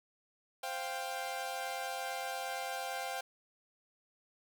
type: chord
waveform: sawtooth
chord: C suspended fourth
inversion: none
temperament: equal with one note detuned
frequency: 523.3 / 698.5 / 787.2 Hz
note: C5 / F5 / G5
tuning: 0 / 0 / +7 cents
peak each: -40 / -38 / -36 dBFS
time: 0.63-3.21 s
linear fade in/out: 5 ms
effects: 10-bit